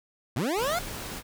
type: linear sweep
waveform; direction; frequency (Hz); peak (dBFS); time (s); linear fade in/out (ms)
25% pulse; up; 98 to 732; -22; 0.36-0.79; 5
type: noise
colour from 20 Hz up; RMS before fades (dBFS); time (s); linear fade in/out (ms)
pink; -37; 0.55-1.23; 50
effects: none